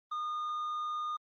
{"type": "tone with tanh clipping", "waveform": "sine", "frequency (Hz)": 1222, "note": "D#6", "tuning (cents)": -32, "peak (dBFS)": -34, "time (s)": [0.11, 1.17], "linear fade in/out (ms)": 10, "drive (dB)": 4, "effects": ["Opus 24 kbps"]}